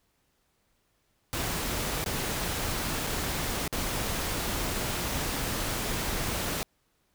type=noise with dropouts; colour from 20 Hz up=pink; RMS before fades=-31 dBFS; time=1.33-6.63 s; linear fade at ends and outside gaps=0 ms; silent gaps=2.042-2.061 / 3.067-3.071 / 3.678-3.727 s; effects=pink hiss -72 dBFS RMS until 7.14 s